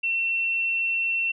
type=tone; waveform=sine; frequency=2706 Hz; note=E7; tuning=45 cents sharp; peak=-22 dBFS; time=0.03-1.32 s; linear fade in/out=10 ms; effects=none